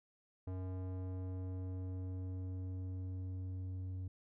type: tone with low-pass filter sweep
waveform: square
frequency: 92.7 Hz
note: F#2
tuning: 4 cents sharp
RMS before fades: -42 dBFS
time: 0.47-4.08 s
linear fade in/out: 5 ms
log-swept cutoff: 740 to 200 Hz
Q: 0.73
effects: none